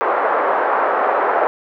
pink band-pass noise, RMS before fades -17 dBFS, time 0.01-1.47 s, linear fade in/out 0 ms, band 480 to 1400 Hz, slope 24 dB/octave, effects none

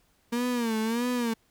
35% pulse tone with vibrato, 233.1 Hz, A#3, in tune, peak -24 dBFS, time 0.32-1.34 s, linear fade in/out 10 ms, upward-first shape sine, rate 1.6 Hz, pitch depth 110 cents each way, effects pink hiss -67 dBFS RMS until 1.5 s

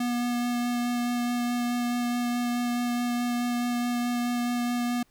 square tone with vibrato, 241.9 Hz, B3, 36 cents flat, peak -26 dBFS, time 0-5.03 s, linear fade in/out 5 ms, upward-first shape sine, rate 4.7 Hz, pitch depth 10 cents each way, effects pink hiss -66 dBFS RMS until 5.1 s

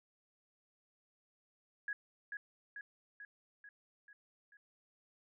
sine tone with echo, 1666 Hz, G#6, 5 cents sharp, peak -36 dBFS, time 1.88-1.93 s, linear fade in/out 2 ms, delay 440 ms, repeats 6, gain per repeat -4 dB, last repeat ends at 4.57 s, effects none

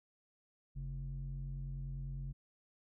square tone with low-pass filter, 45.25 Hz, F#1, 38 cents flat, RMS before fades -42 dBFS, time 0.75-2.33 s, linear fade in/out 20 ms, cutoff 150 Hz, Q 3.7, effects none

